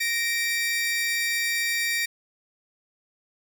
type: tone pair together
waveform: sawtooth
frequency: 1864.7 / 2333 Hz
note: A#6 / D7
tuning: 0 / -12 cents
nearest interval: major third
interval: 388 cents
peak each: -23 dBFS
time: 0-2.06 s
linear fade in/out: 10 ms
effects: none